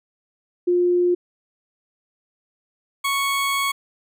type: tone pair in turn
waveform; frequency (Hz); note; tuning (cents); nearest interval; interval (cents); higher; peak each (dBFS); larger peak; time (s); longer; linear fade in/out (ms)
sine / 20% pulse; 354.3 / 1108.1; F4 / C#6; +25 / -1; octave + minor sixth; 1974; second; -15 / -15; neither; 0.67-1.15 / 3.04-3.72; second; 10
effects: none